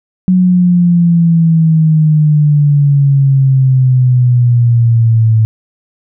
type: exponential sweep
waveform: sine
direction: down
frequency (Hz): 185 to 110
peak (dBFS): -5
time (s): 0.28-5.45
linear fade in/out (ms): 0
effects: none